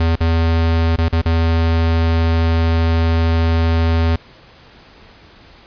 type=tone with dropouts; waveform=square; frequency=82.41 Hz; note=E2; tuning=in tune; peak=-13 dBFS; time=0-4.16 s; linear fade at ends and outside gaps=5 ms; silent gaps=0.157-0.205 / 0.961-0.984 / 1.085-1.126 / 1.216-1.256 s; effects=pink hiss -44 dBFS RMS until 5.66 s + resampled to 11025 Hz